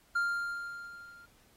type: tone with level ramp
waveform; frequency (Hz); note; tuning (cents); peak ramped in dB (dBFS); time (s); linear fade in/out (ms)
triangle; 1396.9; F6; 0; -24 to -50; 0.15-1.26; 10
effects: pink hiss -65 dBFS RMS until 1.56 s + AAC 48 kbps